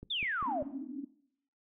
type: click train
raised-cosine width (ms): 3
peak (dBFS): -32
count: 4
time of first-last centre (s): 0.03-0.625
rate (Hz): 5.04
type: exponential sweep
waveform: sine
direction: down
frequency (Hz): 3720 to 554.4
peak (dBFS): -31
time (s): 0.1-0.63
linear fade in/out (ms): 10
type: band-pass noise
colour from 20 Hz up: white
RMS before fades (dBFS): -41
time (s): 0.45-1.05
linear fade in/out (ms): 10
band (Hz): 250 to 290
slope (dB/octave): 96
effects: noise-tail reverb RT60 0.7 s tail -18 dB re dry